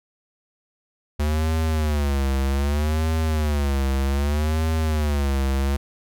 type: tone with vibrato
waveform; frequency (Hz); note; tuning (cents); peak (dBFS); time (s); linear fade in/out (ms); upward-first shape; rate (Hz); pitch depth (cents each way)
square; 73.42; D2; 0; -20; 1.19-5.77; 10; sine; 0.64; 150
effects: none